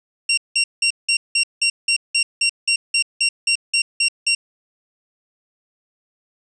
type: tone bursts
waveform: 20% pulse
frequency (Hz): 2753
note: F7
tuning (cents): -25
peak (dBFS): -10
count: 16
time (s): 0.29-4.35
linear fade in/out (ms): 5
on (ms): 85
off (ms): 180
effects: resampled to 22050 Hz + 8-bit